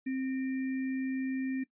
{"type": "tone with sample-and-hold", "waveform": "sine", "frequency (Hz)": 263.3, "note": "C4", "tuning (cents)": 11, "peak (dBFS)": -30, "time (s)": [0.06, 1.64], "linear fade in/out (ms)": 10, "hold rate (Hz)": 2100, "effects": ["noise-tail reverb RT60 0.1 s tail -19 dB re dry", "resampled to 8000 Hz"]}